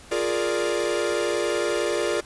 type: chord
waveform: 45% pulse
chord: Bb dominant seventh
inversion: second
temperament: equal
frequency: 349.2 / 415.3 / 466.2 / 587.3 Hz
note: F4 / Ab4 / Bb4 / D5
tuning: 0 / 0 / 0 / 0 cents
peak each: -28 dBFS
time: 0.11-2.21 s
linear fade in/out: 10 ms
effects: pink hiss -47 dBFS RMS until 2.25 s + resampled to 24000 Hz